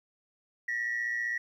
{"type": "tone pair together", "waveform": "sine", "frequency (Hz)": [1810, 1925.4], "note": ["A6", "B6"], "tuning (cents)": [48, -45], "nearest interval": "minor second", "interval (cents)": 107, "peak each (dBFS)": [-34, -29], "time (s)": [0.68, 1.38], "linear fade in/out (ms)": 5, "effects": ["tanh soft clip ceiling -25 dBFS", "11-bit"]}